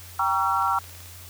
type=chord; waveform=sine; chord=G diminished seventh; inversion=none; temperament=just; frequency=784 / 940.8 / 1128.9 / 1354.7 Hz; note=G5 / Bb5 / Db6 / Fb6; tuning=0 / +16 / +31 / +47 cents; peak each=-27 / -26 / -27 / -24 dBFS; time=0.19-0.79 s; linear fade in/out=5 ms
type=click train; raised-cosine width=0.2 ms; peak=-29 dBFS; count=10; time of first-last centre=0.57-1.059 s; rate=18.4 Hz
effects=added 88 Hz sine -44 dBFS peak until 1.29 s + white hiss -45 dBFS RMS until 1.29 s